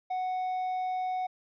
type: tone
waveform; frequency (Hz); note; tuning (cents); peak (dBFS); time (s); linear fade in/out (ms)
triangle; 740; F#5; 0; -27; 0.1-1.27; 10
effects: resampled to 11025 Hz